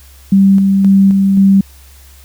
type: tone with tremolo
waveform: sine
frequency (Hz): 195.2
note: G3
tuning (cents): -7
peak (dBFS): -4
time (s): 0.32-1.61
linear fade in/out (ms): 5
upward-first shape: square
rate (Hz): 1.9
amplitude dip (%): 30
effects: added 68 Hz sine -38 dBFS peak until 2.24 s + white hiss -44 dBFS RMS until 2.24 s